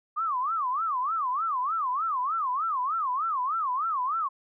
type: tone with vibrato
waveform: sine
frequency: 1156 Hz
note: D6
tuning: 28 cents flat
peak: -25 dBFS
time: 0.16-4.29 s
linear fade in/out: 20 ms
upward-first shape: sine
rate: 3.3 Hz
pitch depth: 270 cents each way
effects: none